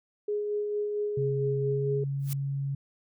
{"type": "tone with tremolo", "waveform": "sine", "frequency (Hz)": 416.1, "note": "G#4", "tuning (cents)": 3, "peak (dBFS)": -26, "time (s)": [0.28, 2.04], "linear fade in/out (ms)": 5, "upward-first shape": "sine", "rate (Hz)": 4.4, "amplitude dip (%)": 30}
{"type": "tone with pitch glide", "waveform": "sine", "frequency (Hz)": [134.7, 138.57], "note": ["C#3", "C#3"], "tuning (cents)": [-49, 0], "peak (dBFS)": -28, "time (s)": [1.17, 2.75], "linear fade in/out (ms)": 5, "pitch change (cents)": 49, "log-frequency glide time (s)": [1.65, 1.89]}
{"type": "noise with exponential growth", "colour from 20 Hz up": "blue", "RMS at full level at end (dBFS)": -34, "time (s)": [2.19, 2.33], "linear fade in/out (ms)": 0, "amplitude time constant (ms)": 29}
{"effects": []}